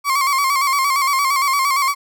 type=tone with vibrato; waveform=35% pulse; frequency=1100 Hz; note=C#6; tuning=14 cents flat; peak=-13 dBFS; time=0.04-1.95 s; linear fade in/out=50 ms; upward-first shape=square; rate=8.7 Hz; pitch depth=61 cents each way; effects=none